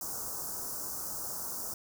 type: band-stop noise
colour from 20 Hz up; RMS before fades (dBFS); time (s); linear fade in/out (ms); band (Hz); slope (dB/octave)
white; -38; 0.01-1.74; 2; 1400 to 5200; 48
effects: none